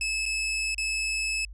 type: tone with dropouts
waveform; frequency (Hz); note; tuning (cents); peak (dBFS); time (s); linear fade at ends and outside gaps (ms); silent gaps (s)
sawtooth; 2600; E7; -24; -23; 0.01-1.45; 2; 0.256-0.261 / 0.746-0.78
effects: added 50 Hz sine -40 dBFS peak until 1.53 s + resampled to 24000 Hz